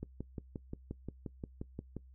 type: click train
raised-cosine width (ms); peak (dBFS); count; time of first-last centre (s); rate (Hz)
3; -27; 12; 0.03-1.967; 5.68
effects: noise-tail reverb RT60 0.1 s tail -20 dB re dry + added 64 Hz sine -54 dBFS peak until 2.14 s